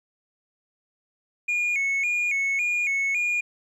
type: tone with vibrato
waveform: sine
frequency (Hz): 2313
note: D7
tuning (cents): -27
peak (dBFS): -19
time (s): 1.48-3.41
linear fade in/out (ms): 10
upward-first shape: square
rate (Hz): 1.8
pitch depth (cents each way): 86
effects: tanh soft clip ceiling -21 dBFS + 10-bit